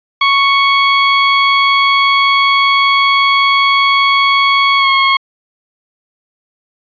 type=tone with pitch glide; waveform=20% pulse; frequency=1108.7 to 1088.4 Hz; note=C#6 to C#6; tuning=0 to -32 cents; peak=-3 dBFS; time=0.21-5.17 s; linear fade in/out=5 ms; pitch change=-32 cents; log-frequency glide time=4.78-4.88 s; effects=resampled to 11025 Hz